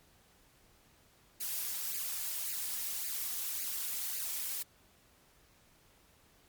blue noise with flanger, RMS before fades -37 dBFS, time 1.4-4.63 s, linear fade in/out 10 ms, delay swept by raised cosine 0.43 to 4.23 ms, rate 1.8 Hz, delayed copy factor +0.65, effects pink hiss -65 dBFS RMS until 6.48 s + MP3 96 kbps

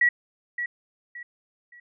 sine tone with echo, 1928 Hz, B6, 42 cents flat, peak -16 dBFS, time 0.01-0.09 s, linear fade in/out 5 ms, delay 570 ms, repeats 3, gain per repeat -10 dB, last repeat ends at 1.8 s, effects none

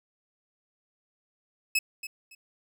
sawtooth tone with echo, 2586 Hz, E7, 34 cents flat, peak -19 dBFS, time 1.75-1.79 s, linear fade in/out 5 ms, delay 280 ms, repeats 2, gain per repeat -13 dB, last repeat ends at 2.35 s, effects none

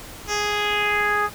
10% pulse tone with low-pass filter sweep, 415.3 Hz, G#4, in tune, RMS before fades -22 dBFS, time 0.27-1.3 s, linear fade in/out 50 ms, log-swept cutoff 6100 to 1300 Hz, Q 2.8, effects pink hiss -39 dBFS RMS until 1.34 s

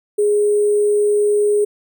sine tone with sample-and-hold, 415.3 Hz, G#4, in tune, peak -12 dBFS, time 0.18-1.65 s, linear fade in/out 10 ms, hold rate 8820 Hz, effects none

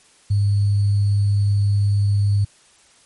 sine tone with sample-and-hold, 101.3 Hz, G#2, 43 cents flat, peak -14 dBFS, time 0.3-2.45 s, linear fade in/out 10 ms, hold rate 4410 Hz, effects white hiss -53 dBFS RMS until 3.05 s + MP3 48 kbps

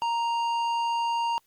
triangle tone with tanh clipping, 932.3 Hz, A#5, in tune, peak -26 dBFS, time 0.02-1.38 s, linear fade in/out 0 ms, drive 15 dB, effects white hiss -68 dBFS RMS until 1.46 s + Opus 48 kbps

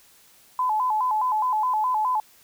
sine tone with vibrato, 932.3 Hz, A#5, in tune, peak -20 dBFS, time 0.59-2.2 s, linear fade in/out 2 ms, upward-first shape square, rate 4.8 Hz, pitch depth 140 cents each way, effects white hiss -55 dBFS RMS until 2.43 s

